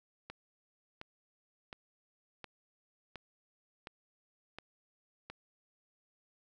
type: click train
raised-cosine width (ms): 0.3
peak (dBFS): -28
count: 8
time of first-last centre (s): 0.3-5.3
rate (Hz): 1.4
effects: none